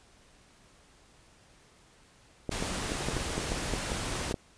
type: clicks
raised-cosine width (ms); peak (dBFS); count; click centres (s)
2; -18; 11; 2.493 / 2.625 / 2.919 / 3.086 / 3.167 / 3.38 / 3.519 / 3.737 / 3.919 / 4.311 / 4.342
type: noise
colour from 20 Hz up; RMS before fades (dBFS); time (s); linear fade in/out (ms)
pink; -34; 2.51-4.33; 10
effects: pink hiss -60 dBFS RMS until 4.57 s + resampled to 22050 Hz